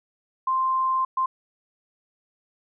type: tone bursts at uneven times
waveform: sine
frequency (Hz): 1046.5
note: C6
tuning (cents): 0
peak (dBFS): -20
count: 2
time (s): 0.47-1.05 / 1.17-1.26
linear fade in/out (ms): 5
effects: none